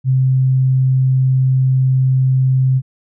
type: tone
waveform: sine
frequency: 130.81 Hz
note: C3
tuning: in tune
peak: -10 dBFS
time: 0.04-2.82 s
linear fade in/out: 50 ms
effects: none